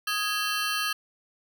20% pulse ring-modulated tone, 1454 Hz, F#6, 31 cents flat, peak -18 dBFS, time 0.07-0.93 s, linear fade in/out 5 ms, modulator 204 Hz, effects none

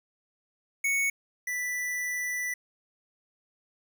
square tone pair in turn, 2219 / 1976.9 Hz, C#7 / B6, +1 / +1 cents, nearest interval major second, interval 200 cents, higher first, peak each -25 / -30 dBFS, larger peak first, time 0.84-1.1 / 1.47-2.54 s, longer second, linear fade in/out 5 ms, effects 10-bit

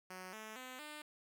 5% pulse tone with pitch steps, 185 / 217.5 / 255.7 / 300.5 Hz, F#3 / A3 / C4 / D4, 0 / -20 / -40 / +40 cents, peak -36 dBFS, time 0.1-1.02 s, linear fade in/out 5 ms, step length 230 ms, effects none

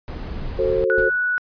brown noise, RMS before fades -29 dBFS, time 0.08-0.84 s, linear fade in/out 0 ms
sine chord, F# diminished, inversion none, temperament just, 370 / 444 / 532.8 Hz, F#4 / A4 / C5, 0 / +16 / +31 cents, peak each -22 / -21 / -21 dBFS, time 0.58-1.1 s, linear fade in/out 20 ms
sine tone, 1474 Hz, F#6, 7 cents flat, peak -18 dBFS, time 0.9-1.38 s, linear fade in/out 0 ms
brown noise with exponential decay, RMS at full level -28 dBFS, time 0.98-1.26 s, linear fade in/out 1 ms, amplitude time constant 60 ms
effects resampled to 11025 Hz

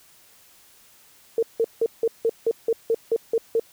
sine tone bursts, 455.6 Hz, A#4, 40 cents flat, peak -17 dBFS, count 11, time 1.38-3.597 s, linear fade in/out 2 ms, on 47 ms, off 170 ms, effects white hiss -54 dBFS RMS until 3.72 s

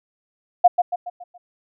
sine tone with echo, 712 Hz, F5, 33 cents sharp, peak -6 dBFS, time 0.64-0.68 s, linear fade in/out 10 ms, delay 140 ms, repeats 5, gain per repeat -7 dB, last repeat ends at 1.38 s, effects none

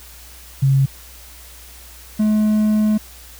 sine / triangle tone pair in turn, 135.6 / 213.6 Hz, C#3 / G#3, -38 / +49 cents, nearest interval minor sixth, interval 787 cents, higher second, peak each -11 dBFS, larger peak neither, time 0.62-0.86 / 2.19-2.98 s, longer second, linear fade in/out 10 ms, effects added 60 Hz sine -42 dBFS peak until 3.39 s + white hiss -42 dBFS RMS until 3.39 s

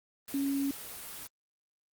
sine tone in noise, 277.2 Hz, C#4, in tune, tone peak -28 dBFS, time 0.34-0.71 s, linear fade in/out 2 ms, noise white, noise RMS -43 dBFS, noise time 0.28-1.27 s, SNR +12 dB, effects Opus 24 kbps

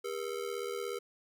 square ring-modulated tone, 440 Hz, A4, in tune, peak -33 dBFS, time 0.04-0.99 s, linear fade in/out 10 ms, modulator 38.4 Hz, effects none

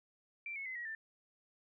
sine tone with pitch steps, 2349 / 2192 / 2045 / 1908 / 1780.2 Hz, D7 / C#7 / C7 / A#6 / A6, 0 / -20 / -40 / +40 / +20 cents, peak -40 dBFS, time 0.46-0.95 s, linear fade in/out 2 ms, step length 98 ms, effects none

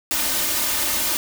white noise with comb filter, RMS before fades -22 dBFS, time 0.11-1.17 s, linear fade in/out 0 ms, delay 3.3 ms, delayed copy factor +0.6, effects none

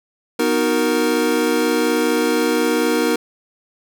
square chord, B major seventh, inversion none, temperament equal, 246.9 / 311.1 / 370 / 466.2 Hz, B3 / D#4 / F#4 / A#4, 0 / 0 / 0 / 0 cents, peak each -23 / -21 / -25 / -20 dBFS, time 0.39-3.16 s, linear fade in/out 5 ms, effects none

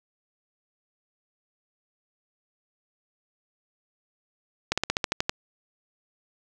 slowing click train, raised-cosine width 0.2 ms, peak -6 dBFS, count 9, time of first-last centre 4.72-5.295 s, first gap 56 ms, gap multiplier 1.07, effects none

